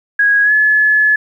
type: tone with pitch glide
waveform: sine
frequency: 1653 to 1713.3 Hz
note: G#6 to A6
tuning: -9 to -47 cents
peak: -8 dBFS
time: 0.19-1.16 s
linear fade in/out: 5 ms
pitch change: +62 cents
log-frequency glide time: 0.43-0.52 s
effects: 8-bit